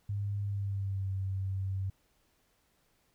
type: tone with pitch glide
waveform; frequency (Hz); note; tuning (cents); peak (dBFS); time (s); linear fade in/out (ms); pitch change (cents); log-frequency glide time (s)
sine; 101.3 to 96; G#2 to G2; -43 to -36; -31; 0.09-1.9; 5; -93; 0.42-1.11
effects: pink hiss -72 dBFS RMS until 3.14 s